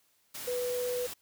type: tone in noise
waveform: sine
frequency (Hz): 493.6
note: B4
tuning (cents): -1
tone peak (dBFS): -30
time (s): 0.47-1.07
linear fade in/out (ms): 10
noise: white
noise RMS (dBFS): -41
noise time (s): 0.34-1.14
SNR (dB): +8
effects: white hiss -70 dBFS RMS until 1.21 s